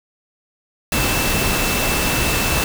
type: tone in noise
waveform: sine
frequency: 2656 Hz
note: E7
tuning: 12 cents sharp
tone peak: -25 dBFS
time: 0.92-2.64 s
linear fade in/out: 2 ms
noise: pink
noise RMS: -19 dBFS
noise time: 0.92-2.64 s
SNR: -9 dB
effects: none